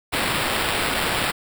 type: noise with sample-and-hold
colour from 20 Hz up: blue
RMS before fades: -23 dBFS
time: 0.12-1.32 s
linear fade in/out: 20 ms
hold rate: 6300 Hz
effects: none